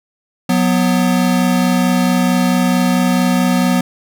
square tone pair together, 182.38 / 246.9 Hz, F#3 / B3, -25 / 0 cents, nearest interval perfect fourth, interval 525 cents, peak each -15 dBFS, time 0.49-3.81 s, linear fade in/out 5 ms, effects none

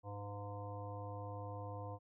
harmonic tone with a mistuned harmonic, 101.7 Hz, G#2, 36 cents flat, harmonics 1 / 3 / 5 / 7 / 9 / 10, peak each -45 / -55 / -50 / -52 / -54 / -54 dBFS, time 0.03-1.99 s, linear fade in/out 50 ms, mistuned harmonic 10, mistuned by +26 cents, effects none

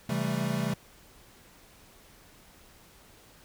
square chord, A minor seventh, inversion first, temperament equal with one note detuned, 133.79 / 164.81 / 196 / 220 Hz, C3 / E3 / G3 / A3, +39 / 0 / 0 / 0 cents, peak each -34 dBFS, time 0.09-0.74 s, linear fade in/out 5 ms, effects pink hiss -56 dBFS RMS until 3.44 s

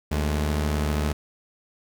sawtooth tone pair together, 75.1 / 212.7 Hz, D2 / G#3, +39 / +42 cents, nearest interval octave + tritone, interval 1803 cents, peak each -19 / -27 dBFS, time 0.11-1.13 s, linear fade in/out 10 ms, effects none

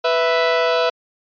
sawtooth tone pair together, 494.8 / 659.3 Hz, B4 / E5, +3 / 0 cents, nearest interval perfect fourth, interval 497 cents, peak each -14 dBFS, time 0.04-0.9 s, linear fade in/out 10 ms, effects resampled to 11025 Hz

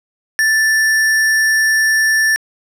sine tone with sample-and-hold, 1760 Hz, A6, in tune, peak -10 dBFS, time 0.39-2.36 s, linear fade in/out 0 ms, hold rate 7350 Hz, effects low-pass 12000 Hz 12 dB/octave

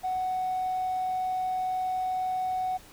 sine tone with hard clipping, 743 Hz, F#5, 7 cents sharp, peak -27 dBFS, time 0.03-2.78 s, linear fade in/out 20 ms, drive 1 dB, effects pink hiss -52 dBFS RMS until 2.92 s

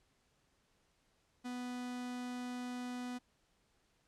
45% pulse tone, 247.5 Hz, B3, 4 cents sharp, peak -40 dBFS, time 1.44-3.19 s, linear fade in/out 20 ms, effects pink hiss -75 dBFS RMS until 4.07 s + low-pass 9000 Hz 12 dB/octave

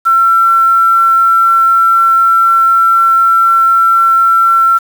sine tone with quantisation, 1351 Hz, E6, 42 cents sharp, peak -5 dBFS, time 0.05-4.79 s, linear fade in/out 20 ms, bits 5, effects none

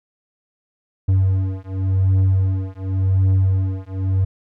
triangle beating tone pair, 94.7 / 95.6 Hz, F#2 / G2, +41 / -43 cents, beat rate 0.9 Hz, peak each -16 dBFS, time 1.08-4.25 s, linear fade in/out 10 ms, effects none

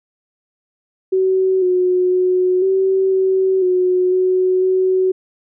sine tone with pitch steps, 377.3 / 364.2 / 366.6 / 382.1 / 379.3 / 365.3 / 370.2 / 373.9 Hz, F#4 / F#4 / F#4 / G4 / F#4 / F#4 / F#4 / F#4, +34 / -27 / -16 / -44 / +43 / -22 / +1 / +18 cents, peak -12 dBFS, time 1.12-5.12 s, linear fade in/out 10 ms, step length 500 ms, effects none

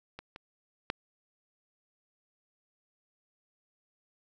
clicks, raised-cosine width 0.3 ms, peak -26 / -28 / -14 dBFS, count 3, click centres 0.19 / 0.361 / 0.901 s, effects none

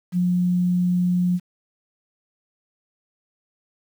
sine tone, 178.7 Hz, F3, 40 cents sharp, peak -17 dBFS, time 0.12-1.4 s, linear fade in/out 50 ms, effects 8-bit

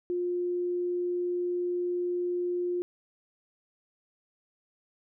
sine tone, 354.3 Hz, F4, 25 cents sharp, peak -27 dBFS, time 0.1-2.82 s, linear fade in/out 0 ms, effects none

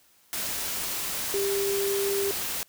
sine tone in noise, 397.3 Hz, G4, 23 cents sharp, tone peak -25 dBFS, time 1.34-2.31 s, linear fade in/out 0 ms, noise white, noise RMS -31 dBFS, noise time 0.33-2.63 s, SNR +3 dB, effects white hiss -61 dBFS RMS until 2.68 s

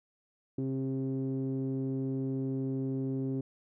sawtooth tone with low-pass filter, 133.2 Hz, C3, 31 cents sharp, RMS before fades -33 dBFS, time 0.58-3.41 s, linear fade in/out 5 ms, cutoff 330 Hz, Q 10, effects none

